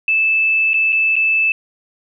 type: tone with dropouts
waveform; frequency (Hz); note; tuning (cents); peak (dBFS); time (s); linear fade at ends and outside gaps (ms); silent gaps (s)
sine; 2628; E7; -6; -12; 0.08-1.52; 2; 0.734-0.741 / 0.923-0.927 / 1.157-1.164
effects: none